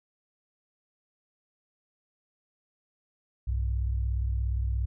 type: tone pair together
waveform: sine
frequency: 62.8 / 99.93 Hz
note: B1 / G2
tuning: +30 / +34 cents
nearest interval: minor sixth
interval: 804 cents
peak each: -26 / -33 dBFS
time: 3.47-4.86 s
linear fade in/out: 10 ms
effects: none